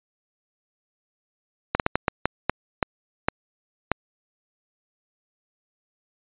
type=slowing click train; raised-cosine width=0.5 ms; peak=-4 dBFS; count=10; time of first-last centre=1.75-3.917 s; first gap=48 ms; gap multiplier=1.38; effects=resampled to 8000 Hz